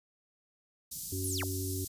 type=band-stop noise; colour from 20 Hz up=white; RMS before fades=-39 dBFS; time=0.91-1.88 s; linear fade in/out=10 ms; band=200 to 4900 Hz; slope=24 dB/octave
type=harmonic tone; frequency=94.2 Hz; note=F#2; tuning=32 cents sharp; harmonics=1 / 3 / 4; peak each=-35 / -40 / -41 dBFS; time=1.12-1.85 s; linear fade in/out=5 ms
type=linear sweep; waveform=sine; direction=down; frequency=11600 to 392 Hz; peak=-35 dBFS; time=1.24-1.44 s; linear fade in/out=2 ms
effects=resampled to 32000 Hz